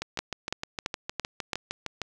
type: two click trains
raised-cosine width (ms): 0.2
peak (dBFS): -14 / -11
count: 14 / 5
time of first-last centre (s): 0.02-2.017 / 0.19-1.532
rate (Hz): 6.51 / 2.98
effects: none